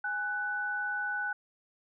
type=tone pair together; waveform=sine; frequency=825.5 / 1491 Hz; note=G#5 / F#6; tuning=-11 / +13 cents; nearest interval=minor seventh; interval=1024 cents; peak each=-38 / -31 dBFS; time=0.04-1.33 s; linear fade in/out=5 ms; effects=none